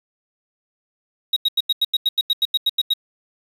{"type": "tone bursts", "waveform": "triangle", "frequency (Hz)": 3803, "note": "A#7", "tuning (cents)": 34, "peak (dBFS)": -13, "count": 14, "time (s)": [1.33, 2.937], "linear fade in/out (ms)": 5, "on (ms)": 34, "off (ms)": 87, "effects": ["7-bit"]}